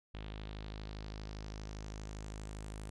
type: tone with low-pass filter sweep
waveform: sawtooth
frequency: 52.5 Hz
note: G#1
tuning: 19 cents sharp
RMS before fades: -45 dBFS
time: 0.14-2.9 s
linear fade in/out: 5 ms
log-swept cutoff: 3300 to 9100 Hz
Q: 2.8
effects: none